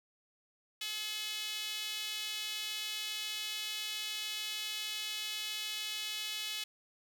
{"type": "tone with high-pass filter", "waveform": "sawtooth", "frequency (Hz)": 427.1, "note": "G#4", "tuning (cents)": 48, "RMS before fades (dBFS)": -39, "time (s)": [0.81, 6.64], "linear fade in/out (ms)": 5, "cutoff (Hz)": 3100, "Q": 2.4, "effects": []}